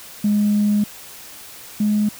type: tone pair in turn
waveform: sine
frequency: 207.7 / 210 Hz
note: G#3 / G#3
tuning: 0 / +19 cents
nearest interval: unison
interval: 19 cents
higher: second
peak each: -13 / -14 dBFS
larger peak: first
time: 0.24-0.84 / 1.8-2.09 s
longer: first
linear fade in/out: 5 ms
effects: tanh soft clip ceiling -10 dBFS + white hiss -39 dBFS RMS until 2.19 s